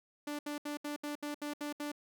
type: tone bursts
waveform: sawtooth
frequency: 293.7 Hz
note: D4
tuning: in tune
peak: -33 dBFS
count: 9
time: 0.27-1.918 s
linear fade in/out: 5 ms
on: 120 ms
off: 71 ms
effects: none